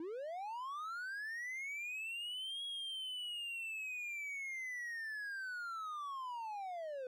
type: linear two-way sweep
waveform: triangle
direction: up then down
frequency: 307.9 to 3320 to 496 Hz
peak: -39 dBFS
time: 0-7.07 s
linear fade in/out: 2 ms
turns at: 2.64 s
effects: none